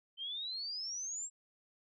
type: exponential sweep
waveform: sine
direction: up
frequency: 3075 to 7680 Hz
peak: -38 dBFS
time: 0.17-1.3 s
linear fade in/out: 50 ms
effects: none